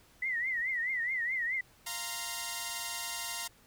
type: tone with vibrato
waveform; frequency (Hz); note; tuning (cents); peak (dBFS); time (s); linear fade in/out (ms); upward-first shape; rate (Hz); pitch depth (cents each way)
sine; 1975.5; B6; 0; -30; 0.22-1.61; 5; triangle; 4.7; 150
type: chord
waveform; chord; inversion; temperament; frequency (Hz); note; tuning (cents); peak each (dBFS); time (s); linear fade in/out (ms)
5% pulse; F suspended fourth; none; equal with one note detuned; 694 / 932.3 / 1046.5; F5 / Bb5 / C6; -11 / 0 / 0; -31 / -26 / -30; 1.86-3.48; 10
effects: pink hiss -62 dBFS RMS until 3.66 s